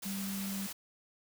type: tone in noise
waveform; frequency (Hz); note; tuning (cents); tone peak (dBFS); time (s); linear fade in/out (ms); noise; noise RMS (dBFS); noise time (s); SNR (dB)
sine; 196; G3; 0; -36; 0.05-0.67; 10; white; -42; 0.02-0.73; +3
effects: none